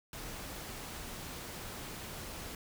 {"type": "noise", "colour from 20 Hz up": "pink", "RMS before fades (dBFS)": -44, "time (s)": [0.13, 2.55], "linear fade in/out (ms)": 2, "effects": []}